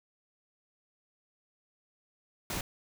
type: noise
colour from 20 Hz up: pink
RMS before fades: -35 dBFS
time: 2.5-2.61 s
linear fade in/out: 2 ms
effects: none